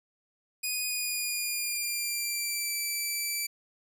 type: tone with pitch glide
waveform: 10% pulse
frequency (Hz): 2477 to 2325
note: D#7 to D7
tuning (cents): -8 to -18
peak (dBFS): -21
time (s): 0.63-3.47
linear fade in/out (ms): 10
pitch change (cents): -110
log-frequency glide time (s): 0.84-2.76
effects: none